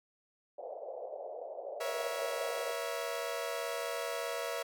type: band-pass noise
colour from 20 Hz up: pink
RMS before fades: -43 dBFS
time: 0.58-2.72 s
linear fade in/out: 5 ms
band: 490 to 690 Hz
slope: 48 dB/octave
type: chord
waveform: sawtooth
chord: A# diminished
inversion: none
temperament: equal with one note detuned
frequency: 476.2 / 554.4 / 659.3 Hz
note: A#4 / C#5 / E5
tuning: +37 / 0 / 0 cents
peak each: -36 / -36 / -35 dBFS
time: 1.8-4.63 s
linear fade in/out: 10 ms
effects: none